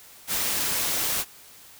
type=noise; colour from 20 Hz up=white; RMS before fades=-26 dBFS; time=0.27-1.25 s; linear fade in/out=50 ms; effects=white hiss -49 dBFS RMS until 1.79 s